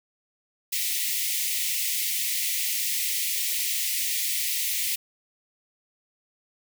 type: high-pass noise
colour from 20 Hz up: white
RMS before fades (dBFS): -27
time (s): 0.72-4.96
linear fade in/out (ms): 10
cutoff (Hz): 1900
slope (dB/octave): 96
effects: none